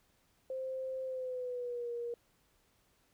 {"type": "tone with pitch glide", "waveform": "sine", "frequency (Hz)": [523, 474.1], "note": ["C5", "A#4"], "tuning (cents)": [-1, 29], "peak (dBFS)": -36, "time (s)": [0.5, 2.14], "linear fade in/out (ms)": 2, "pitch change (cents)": -170, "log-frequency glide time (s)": [1.04, 1.91], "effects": ["pink hiss -72 dBFS RMS until 3.13 s"]}